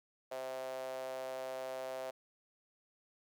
sawtooth tone with high-pass filter, 130.5 Hz, C3, 4 cents flat, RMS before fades -42 dBFS, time 0.31-2.11 s, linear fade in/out 10 ms, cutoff 590 Hz, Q 8.9, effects none

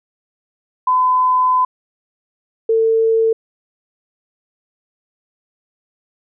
sine tone pair in turn, 1013 / 448.9 Hz, B5 / A4, +44 / +35 cents, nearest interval octave + major second, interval 1409 cents, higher first, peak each -11 dBFS, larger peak neither, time 0.87-1.65 / 2.69-3.33 s, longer first, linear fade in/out 5 ms, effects none

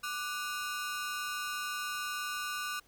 sawtooth ring-modulated tone, 1331 Hz, E6, 16 cents sharp, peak -28 dBFS, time 0.03-2.8 s, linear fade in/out 10 ms, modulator 147 Hz, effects pink hiss -65 dBFS RMS until 2.87 s

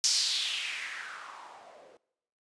violet noise with low-pass filter sweep, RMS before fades -34 dBFS, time 0.04-1.97 s, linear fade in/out 0 ms, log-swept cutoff 5700 to 480 Hz, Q 3.7, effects noise-tail reverb RT60 0.9 s tail -22 dB re dry + resampled to 22050 Hz

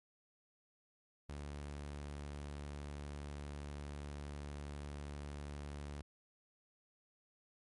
sawtooth tone, 72.4 Hz, D2, 24 cents flat, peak -40 dBFS, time 1.29-6.02 s, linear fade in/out 5 ms, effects MP3 48 kbps

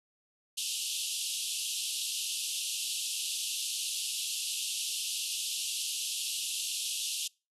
pink band-pass noise, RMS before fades -35 dBFS, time 0.57-7.28 s, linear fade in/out 10 ms, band 2700 to 12000 Hz, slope 96 dB/octave, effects noise-tail reverb RT60 0.3 s tail -26 dB re dry

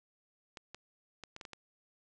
clicks, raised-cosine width 0.2 ms, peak -28 dBFS, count 7, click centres 0.572 / 0.746 / 1.237 / 1.364 / 1.412 / 1.452 / 1.533 s, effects resampled to 22050 Hz

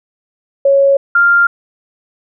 sine tone pair in turn, 553 / 1395.9 Hz, C#5 / F6, -4 / -1 cents, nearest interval octave + major third, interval 1603 cents, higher second, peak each -6 dBFS, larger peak neither, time 0.65-0.97 / 1.15-1.47 s, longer neither, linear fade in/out 5 ms, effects none

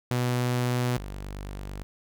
sawtooth tone pair in turn, 123.47 / 49 Hz, B2 / G1, 0 / 0 cents, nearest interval octave + major third, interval 1600 cents, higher first, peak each -20 / -31 dBFS, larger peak first, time 0.11-0.97 / 0.97-1.83 s, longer neither, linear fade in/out 0 ms, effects none

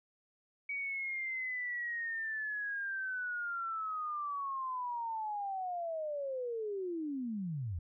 sine linear sweep, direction down, 2268 to 76.4 Hz, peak -35 dBFS, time 0.69-7.79 s, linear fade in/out 5 ms, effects none

